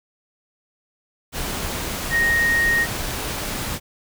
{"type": "tone in noise", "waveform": "sine", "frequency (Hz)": 1864.7, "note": "A#6", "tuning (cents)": 0, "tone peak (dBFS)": -16, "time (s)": [2.1, 2.87], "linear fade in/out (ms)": 50, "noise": "pink", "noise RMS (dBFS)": -27, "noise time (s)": [1.32, 3.8], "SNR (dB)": 8, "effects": []}